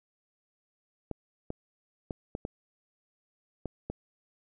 clicks, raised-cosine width 2 ms, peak -21 dBFS, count 7, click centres 1.113 / 1.504 / 2.108 / 2.351 / 2.451 / 3.657 / 3.9 s, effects none

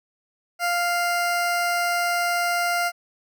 20% pulse tone, 698.5 Hz, F5, in tune, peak -16 dBFS, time 0.59-2.92 s, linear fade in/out 50 ms, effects none

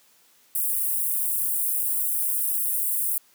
white high-pass noise, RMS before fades -25 dBFS, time 0.55-3.18 s, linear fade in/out 2 ms, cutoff 9000 Hz, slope 48 dB/octave, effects white hiss -59 dBFS RMS until 3.34 s + high-pass 150 Hz 12 dB/octave

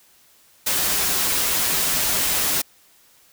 white noise with comb filter, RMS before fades -21 dBFS, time 0.66-2.62 s, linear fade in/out 10 ms, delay 8.8 ms, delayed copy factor -0.5, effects white hiss -55 dBFS RMS until 3.32 s

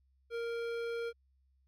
sine tone with hard clipping, 466.2 Hz, A#4, in tune, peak -37 dBFS, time 0.3-1.13 s, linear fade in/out 50 ms, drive 14 dB, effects added 66 Hz sine -68 dBFS peak until 1.67 s

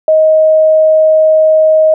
sine tone, 628 Hz, D#5, 16 cents sharp, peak -4 dBFS, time 0.08-1.94 s, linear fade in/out 2 ms, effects none

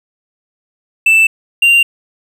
triangle tone pair in turn, 2651 / 2775 Hz, E7 / F7, +9 / -12 cents, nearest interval minor second, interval 79 cents, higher second, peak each -4 dBFS, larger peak neither, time 1.06-1.27 / 1.62-1.83 s, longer neither, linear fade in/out 5 ms, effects none

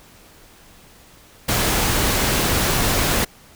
pink noise, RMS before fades -19 dBFS, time 1.48-3.25 s, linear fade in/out 10 ms, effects pink hiss -48 dBFS RMS until 3.55 s

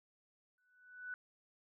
sine tone with exponential growth, 1488 Hz, F#6, 9 cents sharp, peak -39 dBFS, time 0.58-1.14 s, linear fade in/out 1 ms, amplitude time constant 120 ms, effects none

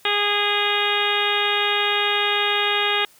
harmonic tone, 411.4 Hz, G#4, 16 cents flat, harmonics 1 / 2 / 3 / 4 / 5 / 6 / 7 / 8 / 9, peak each -27 / -27 / -27 / -27 / -27 / -27 / -27 / -27 / -27 dBFS, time 0.05-3.05 s, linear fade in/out 2 ms, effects white hiss -53 dBFS RMS until 3.19 s

